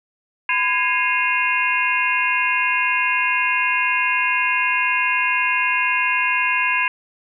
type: tone cluster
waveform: sine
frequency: 1009 / 1647 / 2129 / 2485 / 2753 Hz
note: B5 / G#6 / C7 / D#7 / F7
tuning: +37 / -15 / +30 / -3 / -25 cents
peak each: -23 dBFS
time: 0.49-6.88 s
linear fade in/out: 2 ms
effects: none